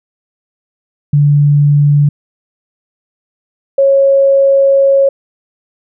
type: tone pair in turn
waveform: sine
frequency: 145.3 / 548.6 Hz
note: D3 / C#5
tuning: -18 / -18 cents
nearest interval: octave + major seventh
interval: 2300 cents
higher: second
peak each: -5 dBFS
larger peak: neither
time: 1.13-2.09 / 3.78-5.09 s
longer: second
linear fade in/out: 5 ms
effects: none